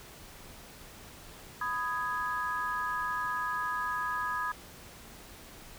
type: chord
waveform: sine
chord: G# minor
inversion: first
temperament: just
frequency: 996.7 / 1245.9 / 1661.2 Hz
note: B5 / D#6 / G#6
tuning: +16 / +2 / 0 cents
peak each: -35 / -34 / -35 dBFS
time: 1.61-4.52 s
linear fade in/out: 5 ms
effects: pink hiss -50 dBFS RMS until 5.78 s